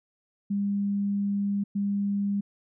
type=tone bursts at uneven times; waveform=sine; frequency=201.1 Hz; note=G3; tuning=44 cents sharp; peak=-24 dBFS; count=2; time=0.5-1.64 / 1.75-2.41 s; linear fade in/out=10 ms; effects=none